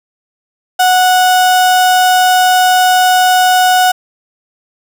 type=tone; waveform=35% pulse; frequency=736 Hz; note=F#5; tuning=9 cents flat; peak=-5 dBFS; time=0.79-3.92 s; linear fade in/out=10 ms; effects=none